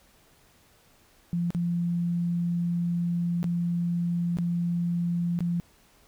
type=tone with dropouts; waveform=sine; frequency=172.5 Hz; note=F3; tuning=21 cents flat; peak=-24 dBFS; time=1.33-5.6 s; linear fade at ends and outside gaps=0 ms; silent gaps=1.505-1.548 / 3.43-3.442 / 4.371-4.386 / 5.39-5.406 s; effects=pink hiss -60 dBFS RMS until 6.07 s